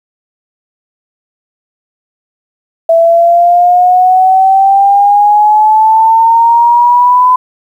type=exponential sweep; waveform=sine; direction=up; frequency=659.3 to 1011 Hz; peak=-3 dBFS; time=2.89-7.36 s; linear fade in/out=5 ms; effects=7-bit